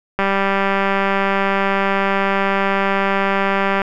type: click train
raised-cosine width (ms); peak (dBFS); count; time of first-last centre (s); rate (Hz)
0.5; -3; 712; 0.19-3.818; 196
effects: none